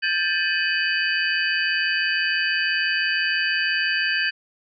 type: tone cluster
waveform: sine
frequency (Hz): 1586 / 1752 / 2520 / 2979 / 4618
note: G6 / A6 / D#7 / F#7 / D8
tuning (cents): +20 / -8 / +21 / +11 / -30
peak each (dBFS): -24 / -25 / -27 / -28 / -30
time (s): 0.02-4.31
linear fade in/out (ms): 20
effects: none